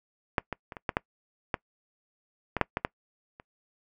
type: clicks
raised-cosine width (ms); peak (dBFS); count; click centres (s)
0.5; -8 / -17 / -24 / -24 / -11 / -9 / -11 / -13 / -6 / -12 / -10 / -30; 12; 0.382 / 0.527 / 0.722 / 0.768 / 0.892 / 0.969 / 1.542 / 2.567 / 2.613 / 2.771 / 2.849 / 3.399
effects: noise-tail reverb RT60 0.1 s tail -24 dB re dry